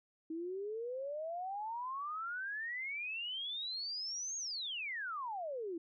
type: exponential two-way sweep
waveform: sine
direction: up then down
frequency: 315.3 to 6645 to 320.4 Hz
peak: -38 dBFS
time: 0.3-5.78 s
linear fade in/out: 5 ms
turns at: 4.37 s
effects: none